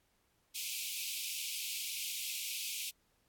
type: high-pass noise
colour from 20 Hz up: pink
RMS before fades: -40 dBFS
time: 0.54-2.91 s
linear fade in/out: 20 ms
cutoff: 2300 Hz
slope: 96 dB/octave
effects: pink hiss -75 dBFS RMS until 3.28 s + AAC 64 kbps